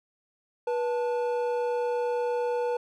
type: tone pair together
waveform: triangle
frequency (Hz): 485.7 / 880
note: B4 / A5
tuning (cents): -29 / 0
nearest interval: minor seventh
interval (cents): 1029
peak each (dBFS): -24 / -31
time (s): 0.67-2.77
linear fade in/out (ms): 5
effects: none